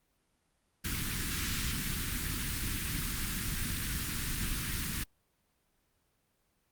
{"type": "band-stop noise", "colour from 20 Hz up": "pink", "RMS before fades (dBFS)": -34, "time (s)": [0.84, 5.04], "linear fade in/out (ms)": 10, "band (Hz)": [280, 1400], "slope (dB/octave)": 24, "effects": ["pink hiss -75 dBFS RMS until 6.71 s", "Opus 32 kbps"]}